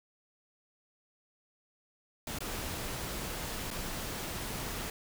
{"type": "noise with dropouts", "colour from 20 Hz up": "pink", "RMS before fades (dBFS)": -38, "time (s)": [2.27, 4.9], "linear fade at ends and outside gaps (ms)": 2, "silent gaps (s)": [[2.387, 2.405], [3.705, 3.711]], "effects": []}